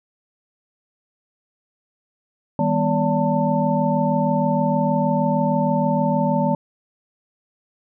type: tone cluster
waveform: sine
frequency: 159.8 / 199.8 / 246.2 / 574 / 893 Hz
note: D#3 / G3 / B3 / D5 / A5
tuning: +47 / +33 / -5 / -40 / +25 cents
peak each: -23 dBFS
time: 2.59-6.55 s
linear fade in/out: 2 ms
effects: none